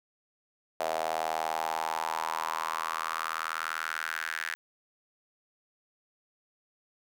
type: tone with high-pass filter sweep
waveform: sawtooth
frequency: 80.4 Hz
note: E2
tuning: 43 cents flat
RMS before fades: -33 dBFS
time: 0.8-4.55 s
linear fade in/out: 0 ms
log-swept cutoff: 650 to 1700 Hz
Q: 4.7
effects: none